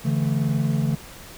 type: chord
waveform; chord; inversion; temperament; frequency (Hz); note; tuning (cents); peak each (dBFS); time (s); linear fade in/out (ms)
triangle; D suspended second; none; equal with one note detuned; 143.64 / 164.81 / 220; D3 / E3 / A3; -38 / 0 / 0; -20 / -23 / -24; 0.04-0.96; 20
effects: pink hiss -42 dBFS RMS until 1.37 s